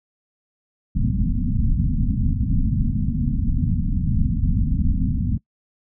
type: low-pass noise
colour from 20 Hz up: pink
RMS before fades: -20 dBFS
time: 0.95-5.38 s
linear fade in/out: 10 ms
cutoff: 260 Hz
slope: 96 dB/octave
effects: noise-tail reverb RT60 0.1 s tail -22 dB re dry